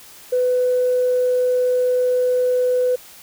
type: tone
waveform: sine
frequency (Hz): 500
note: B4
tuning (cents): +21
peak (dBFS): -14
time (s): 0.32-2.96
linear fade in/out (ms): 10
effects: tanh soft clip ceiling -10 dBFS + white hiss -43 dBFS RMS until 3.22 s